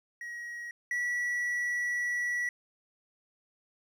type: tone pair in turn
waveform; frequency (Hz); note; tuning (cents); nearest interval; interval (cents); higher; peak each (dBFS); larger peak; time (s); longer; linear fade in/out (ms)
triangle; 1902 / 1943.1; A#6 / B6; +34 / -29; unison; 37; second; -36 / -27; second; 0.21-0.71 / 0.91-2.49; second; 2
effects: none